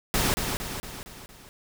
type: noise with echo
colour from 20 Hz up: pink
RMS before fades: -24 dBFS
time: 0.14-0.34 s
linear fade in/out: 0 ms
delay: 230 ms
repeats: 5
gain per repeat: -5 dB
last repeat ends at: 1.49 s
effects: none